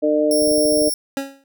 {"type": "harmonic tone", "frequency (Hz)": 151, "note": "D3", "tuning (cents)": 48, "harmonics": [2, 3, 4], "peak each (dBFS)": [-19, -21, -17], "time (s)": [0.02, 0.9], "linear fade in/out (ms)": 20}
{"type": "tone", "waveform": "5% pulse", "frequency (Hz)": 5480, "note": "F8", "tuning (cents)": -34, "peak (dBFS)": -15, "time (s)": [0.31, 0.94], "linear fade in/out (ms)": 2}
{"type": "clicks", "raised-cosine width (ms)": 3, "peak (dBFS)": -22, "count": 9, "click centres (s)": [0.423, 0.476, 0.515, 0.581, 0.654, 0.724, 0.774, 0.819, 0.875]}
{"type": "tone with exponential decay", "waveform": "25% pulse", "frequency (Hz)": 274.2, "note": "C#4", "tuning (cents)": -19, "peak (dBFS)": -15, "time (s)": [1.17, 1.44], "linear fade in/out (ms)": 1, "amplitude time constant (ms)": 58}
{"effects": []}